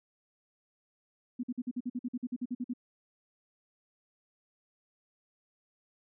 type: tone bursts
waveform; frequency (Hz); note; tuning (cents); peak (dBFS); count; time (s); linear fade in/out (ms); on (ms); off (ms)
sine; 246.9; B3; 0; -31; 15; 1.39-2.736; 10; 44; 49
effects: none